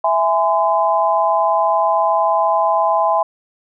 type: chord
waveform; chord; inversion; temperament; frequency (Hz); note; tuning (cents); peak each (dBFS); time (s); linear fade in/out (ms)
sine; E augmented; none; equal with one note detuned; 659.3 / 830.6 / 1023.2; E5 / G#5 / B#5; 0 / 0 / -39; -17; 0.04-3.23; 5
effects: none